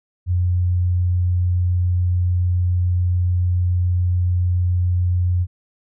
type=tone; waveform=sine; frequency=89.3 Hz; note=F2; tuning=39 cents sharp; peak=-15 dBFS; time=0.26-5.47 s; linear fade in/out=50 ms; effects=none